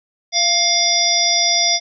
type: harmonic tone with a mistuned harmonic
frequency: 706 Hz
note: F5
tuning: 19 cents sharp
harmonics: 1 / 3 / 5 / 7 / 8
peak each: -22 / -22 / -20 / -18 / -18 dBFS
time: 0.32-1.8 s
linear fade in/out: 50 ms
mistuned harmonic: 1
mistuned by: -43 cents
effects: none